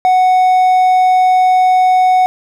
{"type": "tone", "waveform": "triangle", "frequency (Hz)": 740, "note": "F#5", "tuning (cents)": 0, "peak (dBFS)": -5, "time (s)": [0.05, 2.26], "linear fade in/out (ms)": 0, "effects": []}